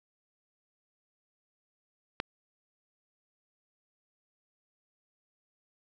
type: click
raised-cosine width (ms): 0.3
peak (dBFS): -14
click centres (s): 2.201
effects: none